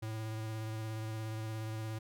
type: tone with vibrato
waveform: square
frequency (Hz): 110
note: A2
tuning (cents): 0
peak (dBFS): -38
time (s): 0.02-1.99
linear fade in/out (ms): 10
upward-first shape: square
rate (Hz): 17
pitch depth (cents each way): 14
effects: none